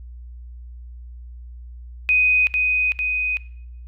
sine tone with echo, 2500 Hz, D#7, 8 cents sharp, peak -14 dBFS, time 2.09-2.47 s, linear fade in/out 0 ms, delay 450 ms, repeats 2, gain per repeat -3 dB, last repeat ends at 3.37 s, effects noise-tail reverb RT60 0.7 s tail -19 dB re dry + added 60 Hz sine -35 dBFS peak until 3.87 s

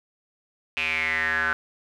square tone with band-pass filter sweep, 80 Hz, D#2, 49 cents sharp, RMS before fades -25 dBFS, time 0.77-1.53 s, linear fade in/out 0 ms, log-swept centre 2600 to 1500 Hz, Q 9.2, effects none

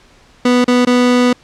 30% pulse tone with dropouts, 246.9 Hz, B3, in tune, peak -6 dBFS, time 0.45-1.33 s, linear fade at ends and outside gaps 5 ms, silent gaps 0.644-0.679 / 0.851-0.87 s, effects pink hiss -47 dBFS RMS until 1.43 s + low-pass 6000 Hz 12 dB/octave

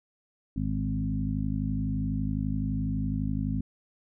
harmonic tone with a mistuned harmonic, 51.91 Hz, G#1, in tune, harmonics 1 / 2 / 3 / 4 / 5, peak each -33 / -33 / -33 / -33 / -33 dBFS, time 0.56-3.61 s, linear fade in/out 5 ms, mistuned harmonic 2, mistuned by +18 cents, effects none

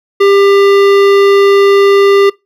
sine tone with hard clipping, 397.9 Hz, G4, 26 cents sharp, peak -6 dBFS, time 0.2-2.3 s, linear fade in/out 10 ms, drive 16 dB, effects noise-tail reverb RT60 0.2 s tail -23 dB re dry

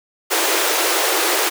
pink high-pass noise, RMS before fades -18 dBFS, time 0.3-1.5 s, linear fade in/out 20 ms, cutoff 320 Hz, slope 96 dB/octave, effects none

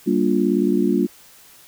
sine chord, G minor seventh, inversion none, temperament just, 196 / 235.2 / 294 / 352.8 Hz, G3 / Bb3 / D4 / F4, 0 / +16 / +2 / +18 cents, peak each -21 dBFS, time 0.06-1.07 s, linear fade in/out 20 ms, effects white hiss -48 dBFS RMS until 1.67 s

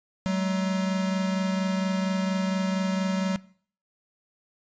square tone pair together, 188.4 / 212.7 Hz, F#3 / G#3, +32 / +42 cents, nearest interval major second, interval 210 cents, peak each -25 / -33 dBFS, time 0.26-3.36 s, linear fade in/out 0 ms, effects noise-tail reverb RT60 0.5 s tail -20 dB re dry + resampled to 16000 Hz

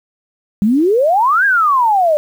sine exponential two-way sweep, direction up then down, 193.8 to 1661.2 to 585 Hz, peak -9 dBFS, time 0.62-2.17 s, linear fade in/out 0 ms, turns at 1.45 s, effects 7-bit

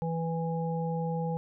harmonic tone, 164.81 Hz, E3, in tune, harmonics 1 / 3 / 5, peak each -30 / -35 / -37 dBFS, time 0.02-1.37 s, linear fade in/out 0 ms, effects none

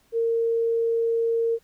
sine tone, 459.6 Hz, A#4, 25 cents flat, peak -20 dBFS, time 0.12-1.59 s, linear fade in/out 50 ms, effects pink hiss -63 dBFS RMS until 1.63 s

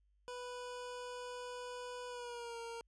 25% pulse tone with pitch glide, 493.9 to 463.5 Hz, B4 to A#4, 0 to -10 cents, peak -40 dBFS, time 0.28-2.81 s, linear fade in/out 0 ms, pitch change -110 cents, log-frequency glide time 2.08-2.58 s, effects added 50 Hz sine -70 dBFS peak until 2.87 s + resampled to 22050 Hz

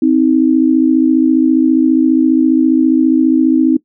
sine tone pair together, 261.6 / 316.4 Hz, C4 / D#4, 0 / +29 cents, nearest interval minor third, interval 329 cents, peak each -10 dBFS, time 0.02-3.77 s, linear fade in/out 5 ms, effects noise-tail reverb RT60 0.1 s tail -20 dB re dry

